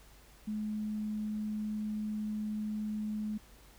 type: tone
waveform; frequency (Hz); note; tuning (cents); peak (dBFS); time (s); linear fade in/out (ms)
sine; 212.9; G#3; +43; -33; 0.47-3.38; 10
effects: added 50 Hz sine -58 dBFS peak until 3.78 s + pink hiss -60 dBFS RMS until 3.78 s